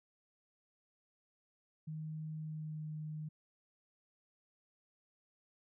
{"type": "tone with pitch glide", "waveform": "sine", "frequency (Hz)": [156, 153.94], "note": ["D#3", "D#3"], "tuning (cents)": [5, -18], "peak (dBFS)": -40, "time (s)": [1.87, 3.29], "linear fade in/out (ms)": 10, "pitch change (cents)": -23, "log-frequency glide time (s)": [2.36, 2.88], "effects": []}